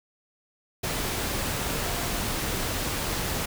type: tone in noise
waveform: sine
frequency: 696 Hz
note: F5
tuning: 6 cents flat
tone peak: -39 dBFS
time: 1.85-2.19 s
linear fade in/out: 10 ms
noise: pink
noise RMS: -29 dBFS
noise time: 0.83-3.46 s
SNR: -13 dB
effects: none